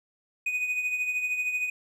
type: tone with tremolo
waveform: triangle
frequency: 2489 Hz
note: D#7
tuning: in tune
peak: -22 dBFS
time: 0.46-1.7 s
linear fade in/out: 5 ms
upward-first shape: triangle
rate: 13 Hz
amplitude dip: 60%
effects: none